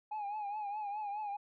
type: tone with vibrato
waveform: sine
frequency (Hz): 830.6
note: G#5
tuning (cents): 0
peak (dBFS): -34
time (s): 0.11-1.37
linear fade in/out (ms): 10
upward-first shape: triangle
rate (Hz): 4.8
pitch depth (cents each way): 81
effects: tanh soft clip ceiling -35 dBFS